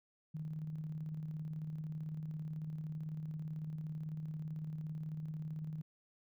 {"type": "tone with tremolo", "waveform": "sine", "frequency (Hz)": 155.56, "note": "D#3", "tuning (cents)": 0, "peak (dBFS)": -38, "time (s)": [0.34, 5.82], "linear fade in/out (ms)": 10, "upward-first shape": "square", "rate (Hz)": 18, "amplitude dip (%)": 35, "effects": []}